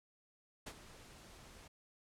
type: noise with ADSR envelope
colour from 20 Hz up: pink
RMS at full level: -44 dBFS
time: 0.66-1.68 s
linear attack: 10 ms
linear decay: 56 ms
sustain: -13 dB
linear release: 8 ms
effects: low-pass 10000 Hz 12 dB/octave